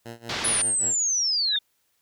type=tone with tremolo; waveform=10% pulse; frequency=116.54 Hz; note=A#2; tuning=in tune; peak=-27 dBFS; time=0.05-0.95 s; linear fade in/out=10 ms; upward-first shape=sine; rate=5.2 Hz; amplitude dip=90%
type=low-pass noise; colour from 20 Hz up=white; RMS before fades=-30 dBFS; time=0.29-0.62 s; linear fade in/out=5 ms; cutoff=4800 Hz; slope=24 dB/octave
type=linear sweep; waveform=sine; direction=down; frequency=10070 to 3520 Hz; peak=-21 dBFS; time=0.44-1.59 s; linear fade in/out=10 ms
type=tone with exponential growth; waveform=sine; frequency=1682 Hz; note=G#6; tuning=22 cents sharp; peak=-25 dBFS; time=1.45-1.56 s; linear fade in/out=1 ms; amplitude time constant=22 ms
effects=white hiss -70 dBFS RMS until 2.01 s